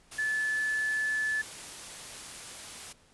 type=tone in noise; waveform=sine; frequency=1734 Hz; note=A6; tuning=26 cents flat; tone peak=-27 dBFS; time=0.18-1.42 s; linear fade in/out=10 ms; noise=white; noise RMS=-43 dBFS; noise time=0.11-2.93 s; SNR=+13 dB; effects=pink hiss -62 dBFS RMS until 3.13 s + resampled to 24000 Hz